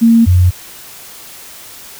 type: tone pair in turn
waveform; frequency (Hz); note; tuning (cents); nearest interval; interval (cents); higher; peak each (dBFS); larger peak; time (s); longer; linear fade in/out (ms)
sine; 229.4 / 90.1; A#3 / F#2; -28 / -45; octave + major third; 1617; first; -4 / -5; first; 0.01-0.26 / 0.26-0.51; neither; 20
effects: white hiss -34 dBFS RMS until 1.99 s